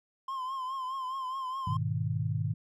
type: tone with vibrato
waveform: triangle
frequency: 1046.5 Hz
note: C6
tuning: in tune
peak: -31 dBFS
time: 0.28-1.77 s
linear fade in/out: 5 ms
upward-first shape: triangle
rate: 4.8 Hz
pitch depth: 71 cents each way
type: chord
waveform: sine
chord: G# minor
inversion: none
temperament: equal with one note detuned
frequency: 103.17 / 123.47 / 155.56 Hz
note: G#2 / B2 / D#3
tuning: -11 / 0 / 0 cents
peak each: -32 / -33 / -33 dBFS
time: 1.67-2.54 s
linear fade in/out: 5 ms
effects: none